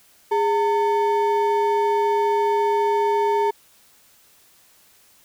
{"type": "ring-modulated tone", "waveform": "triangle", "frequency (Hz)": 659.3, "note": "E5", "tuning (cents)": 0, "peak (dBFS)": -12, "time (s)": [0.31, 3.51], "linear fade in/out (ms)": 10, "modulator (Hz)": 248, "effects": ["white hiss -55 dBFS RMS until 5.24 s"]}